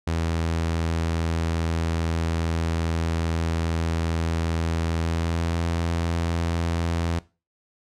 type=tone with pitch glide; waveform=sawtooth; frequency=82.41 to 84.04 Hz; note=E2 to E2; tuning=0 to +34 cents; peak=-19 dBFS; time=0.07-7.19 s; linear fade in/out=5 ms; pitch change=+34 cents; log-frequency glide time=5-5.57 s; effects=noise-tail reverb RT60 0.3 s tail -19 dB re dry + low-pass 8000 Hz 12 dB/octave